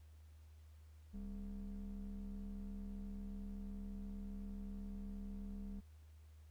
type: ring-modulated tone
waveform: triangle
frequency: 116.54 Hz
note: A#2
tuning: in tune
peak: -39 dBFS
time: 1.13-5.81 s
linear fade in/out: 20 ms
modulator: 82.5 Hz
effects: added 77 Hz sine -57 dBFS peak until 6.5 s + pink hiss -75 dBFS RMS until 6.5 s